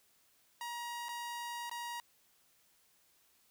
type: tone with dropouts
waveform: sawtooth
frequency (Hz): 950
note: A#5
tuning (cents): +33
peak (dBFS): -36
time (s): 0.61-2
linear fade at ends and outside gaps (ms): 1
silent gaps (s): 1.085-1.09 / 1.696-1.713
effects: white hiss -70 dBFS RMS until 3.5 s